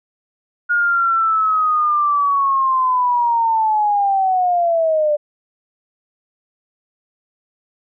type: linear sweep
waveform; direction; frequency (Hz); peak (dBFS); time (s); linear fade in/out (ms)
sine; down; 1435 to 587.3; -13; 0.69-5.17; 20
effects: none